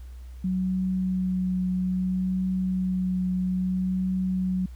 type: tone with vibrato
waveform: sine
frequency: 185 Hz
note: F#3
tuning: in tune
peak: -23 dBFS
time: 0.44-4.66 s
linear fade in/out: 5 ms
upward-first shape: triangle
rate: 0.61 Hz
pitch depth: 15 cents each way
effects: added 62 Hz sine -38 dBFS peak until 4.75 s + pink hiss -60 dBFS RMS until 4.75 s